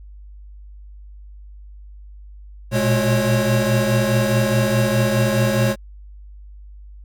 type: tone cluster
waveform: square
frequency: 117.7 / 122.5 / 210.4 / 548 Hz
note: A#2 / B2 / G#3 / C#5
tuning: +17 / -14 / +23 / -20 cents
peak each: -22 dBFS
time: 2.71-5.76 s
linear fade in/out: 50 ms
effects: added 50 Hz sine -37 dBFS peak until 7.04 s